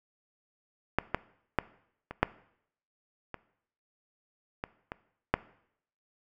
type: clicks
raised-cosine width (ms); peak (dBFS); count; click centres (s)
0.5; -9 / -11 / -9 / -23 / -6 / -22 / -18 / -21 / -7; 9; 0.986 / 1.146 / 1.587 / 2.11 / 2.23 / 3.343 / 4.639 / 4.919 / 5.34
effects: noise-tail reverb RT60 0.7 s tail -19 dB re dry